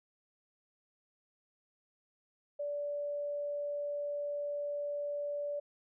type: tone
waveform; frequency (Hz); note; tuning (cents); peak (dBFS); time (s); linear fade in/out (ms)
sine; 580; D5; -22; -34; 2.59-5.6; 10
effects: none